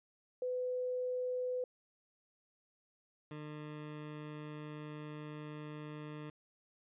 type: tone pair in turn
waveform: sine / 20% pulse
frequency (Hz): 502 / 150.89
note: B4 / D3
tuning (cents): +28 / +47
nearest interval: octave + major sixth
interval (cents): 2081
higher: first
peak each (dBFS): -34 / -39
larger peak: first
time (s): 0.42-1.64 / 3.31-6.3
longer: second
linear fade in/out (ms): 2
effects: resampled to 8000 Hz